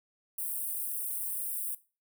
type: high-pass noise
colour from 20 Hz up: white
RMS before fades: -35 dBFS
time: 0.38-1.75 s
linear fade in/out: 5 ms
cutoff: 8500 Hz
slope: 96 dB/octave
effects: noise-tail reverb RT60 0.3 s tail -17 dB re dry